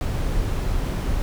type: noise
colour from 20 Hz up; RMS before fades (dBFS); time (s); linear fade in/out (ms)
brown; -23; 0.01-1.22; 0
effects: none